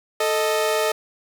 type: tone pair together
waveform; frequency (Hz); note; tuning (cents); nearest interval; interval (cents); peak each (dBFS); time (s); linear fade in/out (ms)
sawtooth; 440 / 621.7; A4 / D#5; 0 / -2; tritone; 598; -18; 0.2-0.92; 5
effects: none